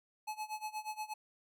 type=tone with tremolo; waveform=square; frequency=857 Hz; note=A5; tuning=46 cents flat; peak=-37 dBFS; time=0.27-1.14 s; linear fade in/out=10 ms; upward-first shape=sine; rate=8.4 Hz; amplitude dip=90%; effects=none